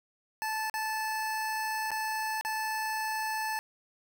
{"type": "tone with dropouts", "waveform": "25% pulse", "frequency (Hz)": 873, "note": "A5", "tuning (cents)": -14, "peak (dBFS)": -27, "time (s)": [0.42, 3.59], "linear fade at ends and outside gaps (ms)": 0, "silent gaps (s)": [[0.698, 0.74], [1.906, 1.916], [2.411, 2.449]], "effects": []}